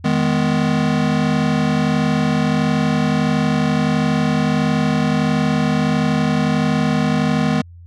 square chord, G# minor, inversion second, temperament just, 155.74 / 207.7 / 249.2 Hz, D#3 / G#3 / B3, +2 / 0 / +16 cents, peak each -20 dBFS, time 0.04-7.62 s, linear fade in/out 10 ms, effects added 86 Hz sine -37 dBFS peak until 7.86 s + low-pass 5000 Hz 12 dB/octave

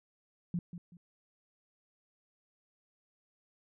sine tone with echo, 174.2 Hz, F3, 4 cents flat, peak -30 dBFS, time 0.54-0.59 s, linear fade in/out 2 ms, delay 190 ms, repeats 2, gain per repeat -11 dB, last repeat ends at 0.97 s, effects none

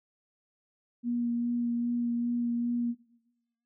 sine tone with vibrato, 238.3 Hz, A#3, 38 cents sharp, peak -27 dBFS, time 1.03-2.95 s, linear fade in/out 50 ms, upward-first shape sine, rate 2.5 Hz, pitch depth 13 cents each way, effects noise-tail reverb RT60 1.0 s tail -18 dB re dry

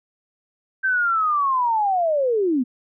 sine linear sweep, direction down, 1569 to 233.1 Hz, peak -17 dBFS, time 0.83-2.64 s, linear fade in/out 20 ms, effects none

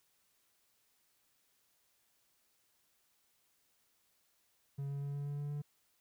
triangle tone with pitch steps, 139.6 / 140.65 / 141.71 / 142.78 / 143.86 / 144.94 / 146.03 Hz, C#3 / C#3 / C#3 / D3 / D3 / D3 / D3, +13 / +26 / +39 / -48 / -35 / -22 / -9 cents, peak -35 dBFS, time 4.78-5.62 s, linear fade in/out 10 ms, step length 120 ms, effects white hiss -75 dBFS RMS until 6 s

